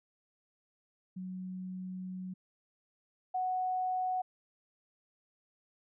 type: tone pair in turn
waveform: sine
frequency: 185 / 740 Hz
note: F#3 / F#5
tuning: 0 / 0 cents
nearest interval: 2 octaves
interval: 2400 cents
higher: second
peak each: -38 / -30 dBFS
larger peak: second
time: 1.16-2.34 / 3.34-4.22 s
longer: first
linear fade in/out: 10 ms
effects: none